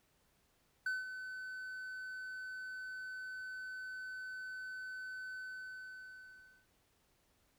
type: tone with ADSR envelope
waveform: triangle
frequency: 1515 Hz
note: F#6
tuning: 40 cents sharp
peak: -31 dBFS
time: 0.86-6.67 s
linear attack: 4 ms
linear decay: 180 ms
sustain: -10 dB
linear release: 1300 ms
effects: pink hiss -74 dBFS RMS until 7.58 s